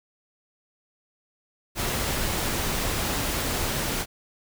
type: noise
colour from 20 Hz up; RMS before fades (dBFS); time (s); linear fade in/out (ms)
pink; -27; 1.75-4.06; 50
effects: none